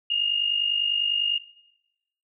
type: tone pair together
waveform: sine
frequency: 2794 / 2844 Hz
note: F7 / F7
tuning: 0 / +31 cents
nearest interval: unison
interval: 31 cents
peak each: -28 / -23 dBFS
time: 0.1-1.38 s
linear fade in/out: 5 ms
effects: noise-tail reverb RT60 0.9 s tail -18 dB re dry